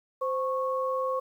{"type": "tone pair together", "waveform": "sine", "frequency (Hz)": [519.6, 1101], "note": ["C5", "C#6"], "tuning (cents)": [-12, -12], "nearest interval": "octave + minor second", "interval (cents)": 1300, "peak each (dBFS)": [-28, -30], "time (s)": [0.21, 1.2], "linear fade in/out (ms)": 10, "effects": ["10-bit"]}